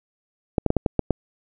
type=clicks; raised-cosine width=2 ms; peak=-5 dBFS; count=7; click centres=0.582 / 0.663 / 0.704 / 0.767 / 0.862 / 0.993 / 1.107 s; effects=none